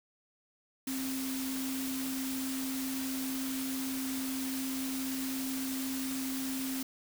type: tone in noise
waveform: sine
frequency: 264.4 Hz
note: C4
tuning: 18 cents sharp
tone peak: -34 dBFS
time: 0.87-6.83 s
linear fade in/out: 5 ms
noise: white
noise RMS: -40 dBFS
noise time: 0.87-6.83 s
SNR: +3 dB
effects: none